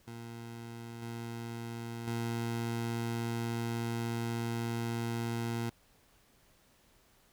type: tone with level steps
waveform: 20% pulse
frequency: 116.54 Hz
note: A#2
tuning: in tune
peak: -38 / -34 / -28 dBFS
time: 0.07-5.7 s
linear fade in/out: 10 ms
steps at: 1.02 / 2.07 s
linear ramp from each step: 5 ms
effects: pink hiss -66 dBFS RMS until 7.32 s